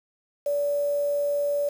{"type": "tone with quantisation", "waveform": "sine", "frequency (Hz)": 575, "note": "D5", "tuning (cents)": -37, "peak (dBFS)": -22, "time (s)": [0.46, 1.69], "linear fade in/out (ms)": 5, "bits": 7, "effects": []}